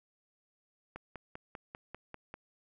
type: click train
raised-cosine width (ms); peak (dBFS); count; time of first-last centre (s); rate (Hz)
0.5; -28; 8; 0.96-2.341; 5.07
effects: none